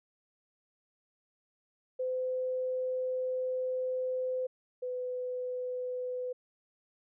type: tone pair in turn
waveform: sine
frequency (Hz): 511 / 501.4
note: C5 / B4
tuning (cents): -41 / +26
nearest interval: unison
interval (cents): 33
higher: first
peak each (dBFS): -30 / -33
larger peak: first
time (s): 1.99-4.47 / 4.82-6.33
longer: first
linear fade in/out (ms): 10
effects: none